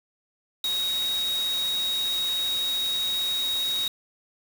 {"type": "tone in noise", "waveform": "sine", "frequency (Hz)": 3782, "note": "A#7", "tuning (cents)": 24, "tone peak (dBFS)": -24, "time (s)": [0.64, 3.88], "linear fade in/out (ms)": 2, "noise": "white", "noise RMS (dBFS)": -36, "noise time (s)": [0.64, 3.88], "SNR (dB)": 9, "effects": []}